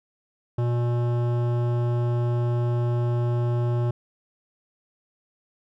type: tone with hard clipping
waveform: sine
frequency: 120.1 Hz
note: B2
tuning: 48 cents flat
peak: -23 dBFS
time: 0.58-3.91 s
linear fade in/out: 5 ms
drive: 15 dB
effects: none